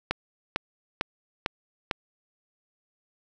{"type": "click train", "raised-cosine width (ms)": 0.3, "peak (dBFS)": -9, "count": 5, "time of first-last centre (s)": [0.11, 1.912], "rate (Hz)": 2.22, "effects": []}